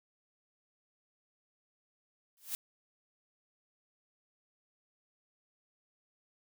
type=noise with exponential growth; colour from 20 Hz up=blue; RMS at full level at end=-33 dBFS; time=2.37-2.55 s; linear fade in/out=1 ms; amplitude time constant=39 ms; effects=none